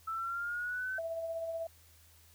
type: linear sweep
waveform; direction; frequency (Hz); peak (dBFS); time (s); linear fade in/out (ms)
sine; up; 1314 to 1539; -34; 0.07-0.99; 10
type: tone with tremolo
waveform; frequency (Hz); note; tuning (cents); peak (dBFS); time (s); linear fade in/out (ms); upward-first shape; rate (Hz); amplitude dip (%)
sine; 659.3; E5; 0; -33; 0.98-1.67; 5; triangle; 16; 45
effects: added 81 Hz sine -62 dBFS peak until 2.34 s + white hiss -63 dBFS RMS until 2.34 s